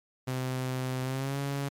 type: tone with pitch glide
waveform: sawtooth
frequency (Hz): 129 to 139.87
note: C3 to C#3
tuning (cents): -24 to +16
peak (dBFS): -26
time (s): 0.27-1.69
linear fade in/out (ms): 10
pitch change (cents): +140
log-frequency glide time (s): 1.03-1.38
effects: MP3 96 kbps